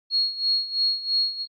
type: tone with tremolo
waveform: sine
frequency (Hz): 4305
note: C8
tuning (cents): +49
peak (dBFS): -18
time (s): 0.1-1.46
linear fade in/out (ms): 50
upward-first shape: sine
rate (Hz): 3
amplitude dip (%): 80
effects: AAC 32 kbps